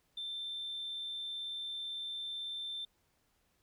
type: tone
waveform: sine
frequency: 3561 Hz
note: A7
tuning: 20 cents sharp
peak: -37 dBFS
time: 0.17-2.85 s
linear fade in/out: 5 ms
effects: tanh soft clip ceiling -34 dBFS + pink hiss -75 dBFS RMS until 3.62 s